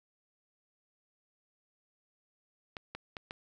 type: clicks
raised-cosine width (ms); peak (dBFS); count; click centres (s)
0.3; -24; 4; 2.768 / 2.95 / 3.168 / 3.309
effects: none